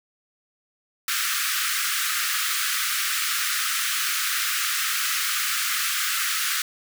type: high-pass noise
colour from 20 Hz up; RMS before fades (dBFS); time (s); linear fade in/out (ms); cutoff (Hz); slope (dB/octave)
pink; -25; 1.08-6.62; 2; 1200; 96
effects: none